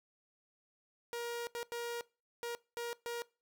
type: tone bursts at uneven times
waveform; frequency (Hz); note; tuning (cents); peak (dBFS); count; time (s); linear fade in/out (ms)
sawtooth; 473.1; A#4; +26; -34; 6; 1.13-1.47 / 1.55-1.63 / 1.72-2.01 / 2.43-2.55 / 2.77-2.93 / 3.06-3.22; 0
effects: noise-tail reverb RT60 0.3 s tail -22 dB re dry